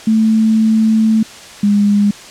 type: tone pair in turn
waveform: sine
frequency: 220.4 / 204.5 Hz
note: A3 / G#3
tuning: +3 / -26 cents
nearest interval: minor second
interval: 129 cents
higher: first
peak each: -8 dBFS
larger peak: neither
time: 0.07-1.23 / 1.63-2.11 s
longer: first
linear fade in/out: 5 ms
effects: white hiss -34 dBFS RMS until 2.3 s + low-pass 7000 Hz 12 dB/octave